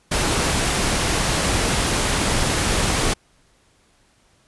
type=noise; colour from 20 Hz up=pink; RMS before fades=-20 dBFS; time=0.11-3.14 s; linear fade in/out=10 ms; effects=pink hiss -59 dBFS RMS until 4.47 s + resampled to 24000 Hz